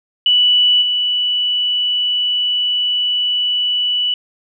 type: tone with level steps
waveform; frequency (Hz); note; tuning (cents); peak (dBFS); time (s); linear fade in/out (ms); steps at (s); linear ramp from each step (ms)
sine; 2960; F#7; 0; -9 / -14; 0.26-4.14; 2; 0.81; 20
effects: none